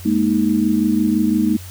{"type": "chord", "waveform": "sine", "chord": "Ab suspended second", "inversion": "none", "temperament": "just", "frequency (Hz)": [207.7, 233.6, 311.5], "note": ["Ab3", "Bb3", "Eb4"], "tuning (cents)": [0, 4, 2], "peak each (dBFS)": -18, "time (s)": [0.05, 1.57], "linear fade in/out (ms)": 10, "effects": ["added 91 Hz sine -33 dBFS peak until 1.7 s", "white hiss -40 dBFS RMS until 1.7 s"]}